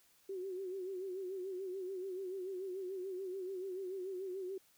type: tone with vibrato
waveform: sine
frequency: 376 Hz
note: F#4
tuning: 28 cents sharp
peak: -39 dBFS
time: 0.29-4.58 s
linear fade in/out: 5 ms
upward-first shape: sine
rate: 6.9 Hz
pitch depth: 76 cents each way
effects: white hiss -69 dBFS RMS until 4.77 s